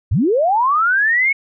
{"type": "linear sweep", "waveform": "sine", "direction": "up", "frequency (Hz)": [66.6, 2226], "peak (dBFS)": -12, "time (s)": [0.11, 1.33], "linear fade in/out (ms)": 10, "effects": []}